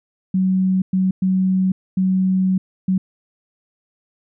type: tone bursts at uneven times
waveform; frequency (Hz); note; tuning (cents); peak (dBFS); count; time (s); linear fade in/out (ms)
sine; 187.6; F#3; +24; -14; 5; 0.34-0.82 / 0.93-1.11 / 1.22-1.72 / 1.97-2.58 / 2.88-2.98; 5
effects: none